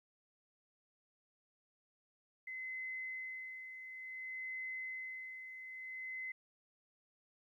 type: tone with tremolo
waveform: sine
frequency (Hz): 2045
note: C7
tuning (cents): -40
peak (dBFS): -40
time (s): 2.47-6.32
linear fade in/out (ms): 5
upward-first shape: sine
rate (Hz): 0.57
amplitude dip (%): 55
effects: 13-bit